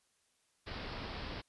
pink low-pass noise, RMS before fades -43 dBFS, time 0.66-1.42 s, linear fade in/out 20 ms, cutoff 5200 Hz, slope 96 dB/octave, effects white hiss -75 dBFS RMS until 1.48 s + resampled to 24000 Hz

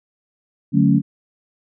sine chord, D major seventh, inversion none, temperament equal, 146.83 / 185 / 220 / 277.2 Hz, D3 / F#3 / A3 / C#4, 0 / 0 / 0 / 0 cents, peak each -17 dBFS, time 0.72-1.02 s, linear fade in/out 50 ms, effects none

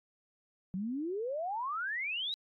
sine exponential sweep, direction up, 178.8 to 3951 Hz, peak -33 dBFS, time 0.74-2.34 s, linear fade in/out 0 ms, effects AAC 48 kbps

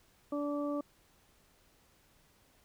harmonic tone, 290 Hz, D4, 22 cents flat, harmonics 1 / 2 / 3 / 4, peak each -34 / -37 / -52 / -43 dBFS, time 0.32-0.81 s, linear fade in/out 5 ms, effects pink hiss -67 dBFS RMS until 2.64 s

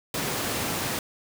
pink high-pass noise, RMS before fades -29 dBFS, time 0.14-0.99 s, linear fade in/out 2 ms, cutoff 120 Hz, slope 12 dB/octave, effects none

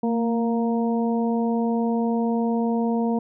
harmonic tone with a mistuned harmonic, 233.1 Hz, A#3, in tune, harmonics 1 / 2 / 3 / 4, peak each -21 / -27 / -31 / -33 dBFS, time 0.03-3.19 s, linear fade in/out 5 ms, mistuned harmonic 1, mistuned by -29 cents, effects none

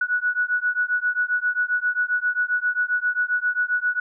sine beating tone pair, 1467 / 1474.5 Hz, F#6 / F#6, -15 / -6 cents, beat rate 7.5 Hz, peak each -23 dBFS, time 0.01-4 s, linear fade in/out 5 ms, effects none

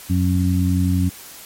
harmonic tone, 91.1 Hz, F#2, 26 cents flat, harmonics 1 / 2 / 3, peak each -17 / -20 / -22 dBFS, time 0.09-1.1 s, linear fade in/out 20 ms, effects white hiss -39 dBFS RMS until 1.45 s + MP3 64 kbps

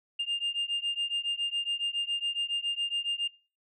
sine beating tone pair, 2806 / 2813.2 Hz, F7 / F7, +8 / +12 cents, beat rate 7.2 Hz, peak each -30 dBFS, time 0.19-3.28 s, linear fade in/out 10 ms, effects noise-tail reverb RT60 0.4 s tail -25 dB re dry + tanh soft clip ceiling -25 dBFS

